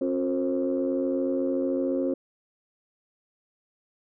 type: tone cluster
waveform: sine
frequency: 269 / 357.1 / 458.2 / 532 Hz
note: C4 / F4 / A#4 / C5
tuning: +48 / +39 / -30 / +29 cents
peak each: -26 / -29 / -35 / -28 dBFS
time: 0.01-2.14 s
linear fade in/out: 5 ms
effects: tanh soft clip ceiling -16 dBFS